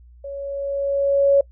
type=tone with level ramp; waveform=sine; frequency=558 Hz; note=C#5; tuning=11 cents sharp; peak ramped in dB=-29 to -10 dBFS; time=0.24-1.41 s; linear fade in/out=5 ms; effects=noise-tail reverb RT60 0.1 s tail -23 dB re dry + added 60 Hz sine -44 dBFS peak until 1.51 s